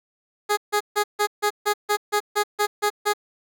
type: tone bursts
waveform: 15% pulse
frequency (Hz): 415.3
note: G#4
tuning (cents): 0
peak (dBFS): -12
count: 12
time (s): 0.49-3.136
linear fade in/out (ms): 20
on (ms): 83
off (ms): 150
effects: none